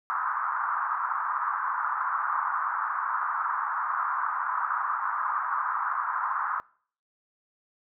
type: band-pass noise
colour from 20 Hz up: pink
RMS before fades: -29 dBFS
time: 0.1-6.6 s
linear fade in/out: 0 ms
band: 990 to 1400 Hz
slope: 48 dB/octave
effects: noise-tail reverb RT60 0.5 s tail -23 dB re dry